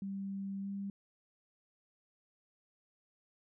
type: tone with pitch glide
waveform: sine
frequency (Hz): 196 to 198.28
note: G3 to G3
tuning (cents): 0 to +20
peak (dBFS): -37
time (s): 0.02-0.9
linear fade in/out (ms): 2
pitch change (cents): +20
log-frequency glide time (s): 0.61-0.68
effects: none